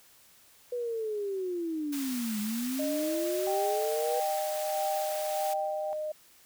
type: linear two-way sweep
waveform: sine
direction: down then up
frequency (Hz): 493.9 to 206.5 to 493.9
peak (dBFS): -30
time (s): 0.72-4.2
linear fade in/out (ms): 5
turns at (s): 2.4
type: high-pass noise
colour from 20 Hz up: white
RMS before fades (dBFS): -40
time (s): 1.92-5.54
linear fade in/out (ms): 10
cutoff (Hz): 880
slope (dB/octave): 12
type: tone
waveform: sine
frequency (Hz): 613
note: D#5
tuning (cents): -26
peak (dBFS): -31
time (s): 2.79-6.12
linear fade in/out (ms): 5
type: tone with tremolo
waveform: sine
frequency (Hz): 784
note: G5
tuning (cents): 0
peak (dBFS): -29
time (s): 3.47-5.93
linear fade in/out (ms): 0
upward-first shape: sine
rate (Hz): 1.6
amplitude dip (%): 60
effects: white hiss -59 dBFS RMS until 6.45 s